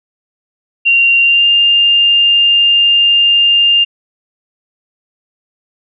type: tone with pitch glide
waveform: sine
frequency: 2765 to 2804 Hz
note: F7 to F7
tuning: -18 to +6 cents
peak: -6 dBFS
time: 0.85-3.85 s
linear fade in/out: 20 ms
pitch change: +24 cents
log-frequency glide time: 1.21-1.46 s
effects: none